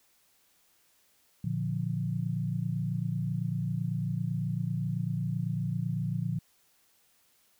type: chord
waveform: sine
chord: Bb major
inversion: none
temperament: equal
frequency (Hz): 116.54 / 146.83 / 174.61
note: Bb2 / D3 / F3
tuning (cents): 0 / 0 / 0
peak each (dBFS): -33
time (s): 1.44-6.39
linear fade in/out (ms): 5
effects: white hiss -67 dBFS RMS until 7.59 s